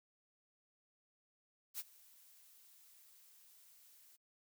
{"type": "noise with ADSR envelope", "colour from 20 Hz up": "blue", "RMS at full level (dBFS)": -41, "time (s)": [1.74, 4.17], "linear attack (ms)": 53, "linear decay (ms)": 31, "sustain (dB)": -23, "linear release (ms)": 22, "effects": ["noise-tail reverb RT60 0.1 s tail -26 dB re dry"]}